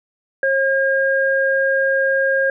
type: tone pair together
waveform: sine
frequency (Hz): 540 / 1618.2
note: C#5 / G#6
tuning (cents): -45 / -45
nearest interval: octave + perfect fifth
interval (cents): 1900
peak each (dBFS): -17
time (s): 0.43-2.5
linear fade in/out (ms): 2
effects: none